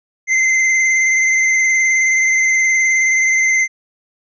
square tone with vibrato, 2071 Hz, C7, 18 cents flat, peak -12 dBFS, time 0.27-3.68 s, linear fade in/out 50 ms, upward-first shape sine, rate 19 Hz, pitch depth 22 cents each way, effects resampled to 16000 Hz

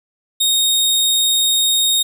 sawtooth tone, 3719 Hz, A#7, 5 cents flat, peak -10 dBFS, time 0.4-2.03 s, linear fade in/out 10 ms, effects none

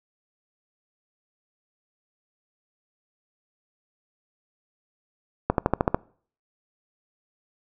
accelerating click train, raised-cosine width 1 ms, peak -5 dBFS, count 7, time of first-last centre 5.5-5.945 s, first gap 82 ms, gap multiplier 0.96, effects noise-tail reverb RT60 0.5 s tail -24 dB re dry

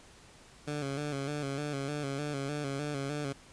15% pulse tone with vibrato, 142.8 Hz, D3, 48 cents flat, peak -27 dBFS, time 0.67-3.33 s, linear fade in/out 10 ms, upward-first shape square, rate 3.3 Hz, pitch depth 61 cents each way, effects pink hiss -56 dBFS RMS until 3.52 s + resampled to 22050 Hz

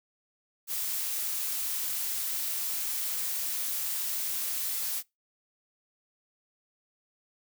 blue noise, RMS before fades -32 dBFS, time 0.67-5.03 s, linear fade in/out 50 ms, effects noise-tail reverb RT60 0.2 s tail -23 dB re dry

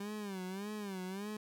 30% pulse tone with vibrato, 197.6 Hz, G3, 14 cents sharp, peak -37 dBFS, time 0-1.37 s, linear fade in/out 5 ms, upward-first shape sine, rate 1.7 Hz, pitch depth 130 cents each way, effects none

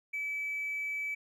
sine tone with hard clipping, 2300 Hz, D7, 37 cents flat, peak -33 dBFS, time 0.13-1.15 s, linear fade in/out 10 ms, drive 1 dB, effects none

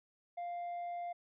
sine tone with tanh clipping, 698.5 Hz, F5, in tune, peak -39 dBFS, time 0.37-1.13 s, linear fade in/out 10 ms, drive 3 dB, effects none

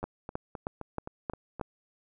two click trains, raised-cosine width 1 ms, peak -24 / -18 dBFS, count 7 / 6, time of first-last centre 0.03-1.597 / 0.04-1.612 s, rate 3.83 / 3.18 Hz, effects none

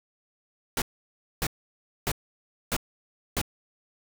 pink noise bursts, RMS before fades -27 dBFS, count 5, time 0.77-3.415 s, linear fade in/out 2 ms, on 49 ms, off 600 ms, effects none

